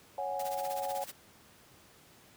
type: chord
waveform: sine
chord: C# suspended fourth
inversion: none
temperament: equal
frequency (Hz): 554.4 / 740 / 830.6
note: C#5 / F#5 / G#5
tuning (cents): 0 / 0 / 0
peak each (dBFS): -37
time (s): 0.18-1.04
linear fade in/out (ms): 2
type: noise with tremolo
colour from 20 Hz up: white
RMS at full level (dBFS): -43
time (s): 0.39-1.12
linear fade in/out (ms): 5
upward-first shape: sine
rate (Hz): 16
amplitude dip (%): 80
effects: pink hiss -59 dBFS RMS until 2.36 s + high-pass 80 Hz 12 dB/octave